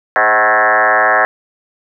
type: tone with frequency modulation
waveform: sine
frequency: 1202 Hz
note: D6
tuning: 40 cents sharp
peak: -8 dBFS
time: 0.16-1.25 s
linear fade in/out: 0 ms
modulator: 113 Hz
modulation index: 5.7
effects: none